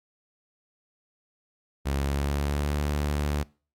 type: tone with pitch glide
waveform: sawtooth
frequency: 69.3 to 73.25 Hz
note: C#2 to D2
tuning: 0 to -4 cents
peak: -21 dBFS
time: 1.85-3.44 s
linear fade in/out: 20 ms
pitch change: +96 cents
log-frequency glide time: 1.96-2.75 s
effects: noise-tail reverb RT60 0.4 s tail -25 dB re dry + AAC 64 kbps